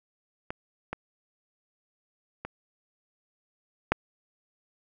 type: clicks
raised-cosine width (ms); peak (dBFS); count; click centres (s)
0.5; -18 / -17 / -20 / -6; 4; 0.505 / 0.93 / 2.45 / 3.92
effects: none